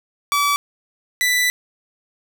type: tone pair in turn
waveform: sawtooth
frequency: 1149 / 1982.6 Hz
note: D6 / B6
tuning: -38 / +6 cents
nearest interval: major sixth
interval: 944 cents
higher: second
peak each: -12 dBFS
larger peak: neither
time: 0.32-0.56 / 1.21-1.5 s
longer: second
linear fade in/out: 0 ms
effects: none

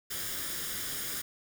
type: noise with comb filter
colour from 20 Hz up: white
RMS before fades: -36 dBFS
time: 0.1-1.22 s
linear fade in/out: 10 ms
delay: 0.58 ms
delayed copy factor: +0.6
effects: none

